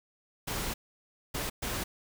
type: noise bursts at uneven times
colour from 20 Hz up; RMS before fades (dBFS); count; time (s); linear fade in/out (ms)
pink; -34; 3; 0.47-0.74 / 1.34-1.5 / 1.62-1.84; 10
effects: none